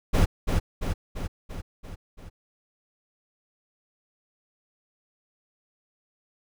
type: noise with echo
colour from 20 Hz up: brown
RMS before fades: -18 dBFS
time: 0.13-0.26 s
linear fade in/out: 20 ms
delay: 340 ms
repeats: 6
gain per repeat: -4 dB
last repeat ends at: 2.3 s
effects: none